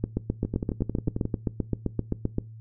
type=two click trains; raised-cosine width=3 ms; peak=-15 / -12 dBFS; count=10 / 19; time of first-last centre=0.45-1.254 / 0.04-2.384 s; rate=11.2 / 7.68 Hz; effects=noise-tail reverb RT60 0.3 s tail -21 dB re dry + added 111 Hz sine -41 dBFS peak until 2.6 s